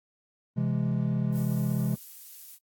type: chord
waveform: triangle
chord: C augmented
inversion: none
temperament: equal with one note detuned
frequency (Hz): 130.81 / 167.11 / 207.7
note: C3 / E3 / G#3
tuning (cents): 0 / +24 / 0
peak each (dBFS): -26 / -28 / -28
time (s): 0.56-1.96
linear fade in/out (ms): 20
type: noise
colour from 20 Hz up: violet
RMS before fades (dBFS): -45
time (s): 1.32-2.59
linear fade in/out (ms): 50
effects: AAC 64 kbps